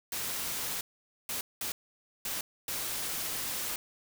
white noise bursts at uneven times, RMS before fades -35 dBFS, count 5, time 0.12-0.81 / 1.29-1.41 / 1.61-1.72 / 2.25-2.41 / 2.68-3.76 s, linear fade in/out 2 ms, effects none

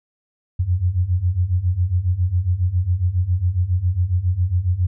sine beating tone pair, 85.8 / 93.1 Hz, F2 / F#2, -30 / +11 cents, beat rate 7.3 Hz, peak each -21 / -18 dBFS, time 0.59-4.87 s, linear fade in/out 10 ms, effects none

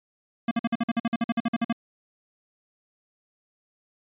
square tone bursts, 232.2 Hz, A#3, 7 cents flat, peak -22 dBFS, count 16, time 0.48-1.727 s, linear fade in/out 5 ms, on 32 ms, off 49 ms, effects resampled to 8000 Hz

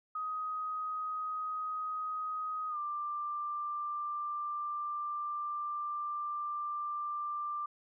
sine tone with pitch glide, 1255 to 1184.6 Hz, D#6 to D6, +15 to +15 cents, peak -34 dBFS, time 0.15-7.66 s, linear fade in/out 5 ms, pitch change -100 cents, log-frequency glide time 2.69-2.78 s, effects none

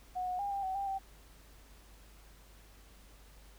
sine tone with pitch steps, 733 / 729 / 805 / 794 / 757 / 793 / 776 Hz, F#5 / F#5 / G5 / G5 / F#5 / G5 / G5, -16 / -26 / +46 / +22 / +39 / +20 / -18 cents, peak -33 dBFS, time 0.15-0.99 s, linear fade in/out 20 ms, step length 120 ms, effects added 50 Hz sine -56 dBFS peak until 3.58 s + pink hiss -61 dBFS RMS until 3.58 s

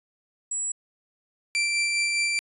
sine tone, 7800 Hz, B8, 23 cents flat, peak -26 dBFS, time 0.51-0.72 s, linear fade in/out 5 ms
sawtooth tone with tremolo, 2349 Hz, D7, in tune, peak -18 dBFS, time 1.55-2.39 s, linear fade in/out 0 ms, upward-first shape sine, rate 4.9 Hz, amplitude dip 25%
effects resampled to 24000 Hz

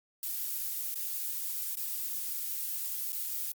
violet noise with dropouts, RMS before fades -35 dBFS, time 0.23-3.52 s, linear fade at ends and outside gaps 2 ms, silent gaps 0.944-0.956 / 1.755-1.77 / 3.122-3.128 s, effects Opus 48 kbps

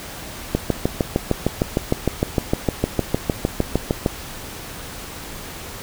click train, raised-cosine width 2 ms, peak -3 dBFS, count 24, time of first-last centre 0.55-4.061 s, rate 6.55 Hz, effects pink hiss -34 dBFS RMS until 5.82 s

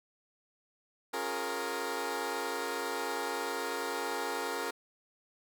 15% pulse chord, Bb minor seventh, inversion first, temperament equal with one note detuned, 277.2 / 357 / 415.3 / 466.2 Hz, Db4 / F4 / Ab4 / Bb4, 0 / +38 / 0 / 0 cents, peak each -36 / -34 / -33 / -30 dBFS, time 1.13-4.71 s, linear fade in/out 10 ms, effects none

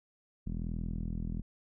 sawtooth tone with low-pass filter, 41.2 Hz, E1, in tune, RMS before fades -36 dBFS, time 0.46-1.42 s, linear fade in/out 10 ms, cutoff 210 Hz, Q 2.8, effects none

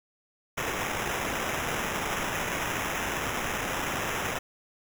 white noise with sample-and-hold, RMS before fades -31 dBFS, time 0.57-4.39 s, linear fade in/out 10 ms, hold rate 4410 Hz, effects none

